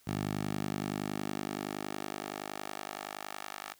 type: tone with high-pass filter sweep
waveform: 10% pulse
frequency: 50.7 Hz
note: G#1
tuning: 41 cents flat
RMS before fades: -38 dBFS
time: 0.07-3.74 s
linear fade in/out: 5 ms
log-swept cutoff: 120 to 1000 Hz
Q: 1
effects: white hiss -64 dBFS RMS until 3.79 s